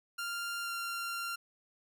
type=tone with pitch glide; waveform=sawtooth; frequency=1394 to 1382.8 Hz; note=F6 to F6; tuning=-4 to -18 cents; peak=-32 dBFS; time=0.18-1.36 s; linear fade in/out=10 ms; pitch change=-14 cents; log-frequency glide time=0.62-0.71 s; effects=none